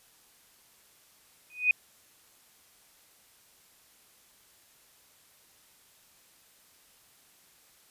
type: tone with exponential growth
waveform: sine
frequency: 2489 Hz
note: D#7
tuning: in tune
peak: -16 dBFS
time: 1.5-1.71 s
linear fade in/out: 2 ms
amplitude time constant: 45 ms
effects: white hiss -61 dBFS RMS until 7.9 s + resampled to 32000 Hz